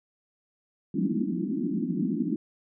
pink band-pass noise, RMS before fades -28 dBFS, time 0.94-2.36 s, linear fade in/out 5 ms, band 170 to 340 Hz, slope 96 dB/octave, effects none

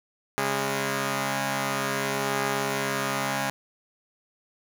5% pulse tone pair together, 136.7 / 204.8 Hz, C#3 / G#3, -24 / -24 cents, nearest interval perfect fifth, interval 700 cents, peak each -17 dBFS, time 0.38-3.5 s, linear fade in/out 0 ms, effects none

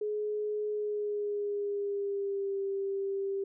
sine tone with pitch glide, 421.1 to 392.9 Hz, G#4 to G4, +24 to +4 cents, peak -30 dBFS, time 0.01-3.44 s, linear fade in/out 5 ms, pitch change -120 cents, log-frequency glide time 0.7-2.6 s, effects none

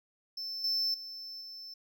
triangle tone with level steps, 5300 Hz, E8, 9 cents sharp, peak -35 / -27 / -40 / -42 dBFS, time 0.37-1.74 s, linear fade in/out 5 ms, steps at 0.64 / 0.94 / 1.41 s, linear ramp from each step 2 ms, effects none

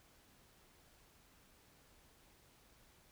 silence, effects pink hiss -67 dBFS RMS until 3.11 s

